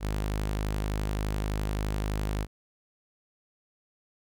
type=tone; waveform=sawtooth; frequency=51.7 Hz; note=G#1; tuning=7 cents flat; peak=-24 dBFS; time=0-2.47 s; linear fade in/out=50 ms; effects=none